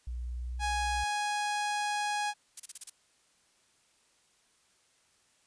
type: tone with pitch glide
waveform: sine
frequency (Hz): 60.5 to 61.7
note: B1 to B1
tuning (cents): -35 to -1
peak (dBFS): -34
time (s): 0.07-1.04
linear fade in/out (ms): 5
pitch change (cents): +34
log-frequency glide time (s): 0.24-0.69
type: tone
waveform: sawtooth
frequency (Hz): 830.6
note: G#5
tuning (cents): 0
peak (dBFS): -26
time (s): 0.59-2.34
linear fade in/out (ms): 50
type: noise bursts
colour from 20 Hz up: violet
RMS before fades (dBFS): -35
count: 6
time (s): 2.57-2.898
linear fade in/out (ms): 5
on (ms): 28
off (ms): 32
effects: white hiss -68 dBFS RMS until 5.46 s + resampled to 22050 Hz